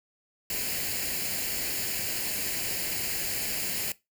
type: noise with comb filter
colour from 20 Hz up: white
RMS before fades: -31 dBFS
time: 0.5-3.92 s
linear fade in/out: 2 ms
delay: 0.42 ms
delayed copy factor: +0.65
effects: noise-tail reverb RT60 0.2 s tail -19 dB re dry